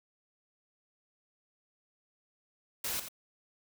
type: noise with echo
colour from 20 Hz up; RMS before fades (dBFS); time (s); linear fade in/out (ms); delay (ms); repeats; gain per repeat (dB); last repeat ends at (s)
white; -35; 2.84-3; 5; 86; 1; -9; 3.086
effects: none